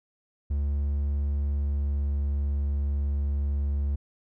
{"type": "tone with pitch glide", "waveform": "triangle", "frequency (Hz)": [71.4, 70.95], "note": ["D2", "C#2"], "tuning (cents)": [-48, 41], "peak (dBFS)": -22, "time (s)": [0.5, 3.96], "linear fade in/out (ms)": 10, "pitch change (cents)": -11, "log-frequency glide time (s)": [1.41, 2.08], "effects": []}